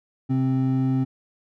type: tone pair together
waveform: triangle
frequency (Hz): 131.04 / 262.8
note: C3 / C4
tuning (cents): +3 / +8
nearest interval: octave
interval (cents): 1205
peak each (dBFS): -20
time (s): 0.29-1.05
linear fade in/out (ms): 20
effects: none